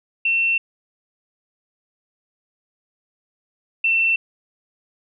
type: tone pair in turn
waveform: sine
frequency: 2700 / 2689 Hz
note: E7 / E7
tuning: +41 / +34 cents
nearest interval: unison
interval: 7 cents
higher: first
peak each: -16 / -15 dBFS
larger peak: second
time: 0.25-0.58 / 3.84-4.16 s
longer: first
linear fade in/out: 5 ms
effects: none